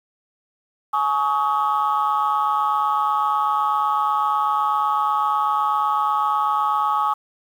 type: tone cluster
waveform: sine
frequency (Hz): 844 / 1119 / 1267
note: G#5 / C#6 / D#6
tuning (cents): +28 / +16 / +31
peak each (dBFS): -21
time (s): 0.93-7.14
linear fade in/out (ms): 10
effects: tanh soft clip ceiling -11 dBFS + 8-bit